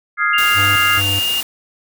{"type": "chord", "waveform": "sine", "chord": "F minor seventh", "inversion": "third", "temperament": "equal", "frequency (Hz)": [1244.5, 1396.9, 1661.2, 2093], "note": ["Eb6", "F6", "Ab6", "C7"], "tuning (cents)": [0, 0, 0, 0], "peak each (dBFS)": -19, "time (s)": [0.17, 1.02], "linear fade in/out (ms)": 50}
{"type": "tone with pitch glide", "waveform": "sine", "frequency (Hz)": [2794, 2825], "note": ["F7", "F7"], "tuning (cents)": [0, 19], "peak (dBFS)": -16, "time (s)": [0.33, 1.41], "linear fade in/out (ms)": 10, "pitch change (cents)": 19, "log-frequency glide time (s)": [0.99, 1.24]}
{"type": "noise", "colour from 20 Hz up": "white", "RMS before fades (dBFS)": -25, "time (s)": [0.38, 1.43], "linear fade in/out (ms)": 2}
{"type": "tone with tremolo", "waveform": "square", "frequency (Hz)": 100, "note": "G2", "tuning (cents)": 35, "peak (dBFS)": -21, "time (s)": [0.54, 1.23], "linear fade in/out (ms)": 50, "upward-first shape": "square", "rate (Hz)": 2.3, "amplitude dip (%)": 70}
{"effects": []}